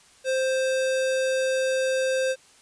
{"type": "tone with sample-and-hold", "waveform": "sine", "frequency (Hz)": 523.3, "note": "C5", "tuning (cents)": 0, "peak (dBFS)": -21, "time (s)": [0.24, 2.36], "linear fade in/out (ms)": 50, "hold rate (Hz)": 2100, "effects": ["white hiss -55 dBFS RMS until 2.61 s", "resampled to 22050 Hz"]}